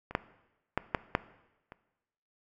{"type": "clicks", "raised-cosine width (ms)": 0.5, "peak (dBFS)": [-26, -11, -12, -11, -9, -30], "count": 6, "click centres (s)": [0.11, 0.151, 0.776, 0.948, 1.151, 1.721], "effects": ["noise-tail reverb RT60 1.0 s tail -17 dB re dry"]}